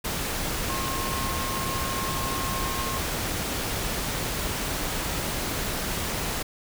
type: tone in noise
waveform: sine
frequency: 1073 Hz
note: C6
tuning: 43 cents sharp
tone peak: -32 dBFS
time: 0.69-2.99 s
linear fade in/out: 10 ms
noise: pink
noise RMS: -29 dBFS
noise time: 0.04-6.43 s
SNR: -6 dB
effects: none